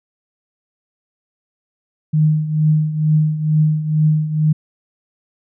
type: tone with tremolo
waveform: sine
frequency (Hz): 154.2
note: D#3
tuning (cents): -15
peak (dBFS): -9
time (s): 2.13-4.53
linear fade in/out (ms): 10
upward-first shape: triangle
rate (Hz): 2.2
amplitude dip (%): 75
effects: none